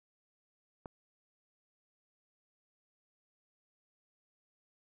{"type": "click", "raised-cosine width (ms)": 1, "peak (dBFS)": -29, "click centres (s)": 0.858, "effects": []}